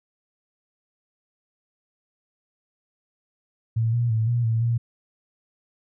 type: tone with pitch steps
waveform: sine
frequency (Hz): 113.5 / 119.1 / 111.1 / 119.6 / 113.1 / 117.4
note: A#2 / A#2 / A2 / A#2 / A2 / A#2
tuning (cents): -46 / +38 / +17 / +45 / +48 / +13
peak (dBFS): -19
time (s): 3.76-4.78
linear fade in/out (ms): 10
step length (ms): 170
effects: none